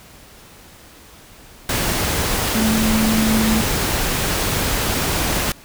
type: tone in noise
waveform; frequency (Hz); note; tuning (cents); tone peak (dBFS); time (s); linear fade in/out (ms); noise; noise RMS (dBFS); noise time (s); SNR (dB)
sine; 220; A3; 0; -16; 2.55-3.61; 2; pink; -20; 1.69-5.52; +1
effects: pink hiss -44 dBFS RMS until 5.64 s